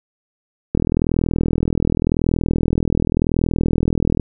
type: click train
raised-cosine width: 3 ms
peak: -4 dBFS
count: 142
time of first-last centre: 0.75-4.197 s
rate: 40.9 Hz
effects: none